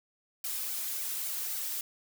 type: noise with flanger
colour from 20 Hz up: blue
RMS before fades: -35 dBFS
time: 0.44-1.81 s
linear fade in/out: 2 ms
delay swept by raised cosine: 1.3 to 3.3 ms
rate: 3.6 Hz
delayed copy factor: +0.9
effects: none